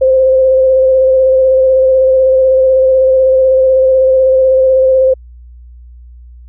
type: tone with vibrato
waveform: sine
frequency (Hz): 523.3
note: C5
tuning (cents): 0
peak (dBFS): -5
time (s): 0.01-5.14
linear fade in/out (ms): 10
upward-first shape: square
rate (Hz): 16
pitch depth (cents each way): 15
effects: added 60 Hz sine -32 dBFS peak until 6.48 s